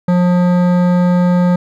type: tone with hard clipping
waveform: sine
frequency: 178.1 Hz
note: F3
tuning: 34 cents sharp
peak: -11 dBFS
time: 0.08-1.56 s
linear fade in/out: 5 ms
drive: 14 dB
effects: none